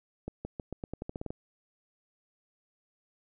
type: accelerating click train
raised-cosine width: 2 ms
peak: -23 dBFS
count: 12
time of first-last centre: 0.28-1.305 s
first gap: 170 ms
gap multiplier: 0.87
effects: none